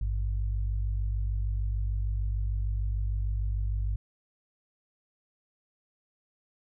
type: tone pair together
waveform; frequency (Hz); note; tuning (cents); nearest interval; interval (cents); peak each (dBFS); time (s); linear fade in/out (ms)
sine; 52.46 / 99.1; G#1 / G2; +18 / +19; major seventh; 1101; -27 / -34; 0.01-3.96; 5
effects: none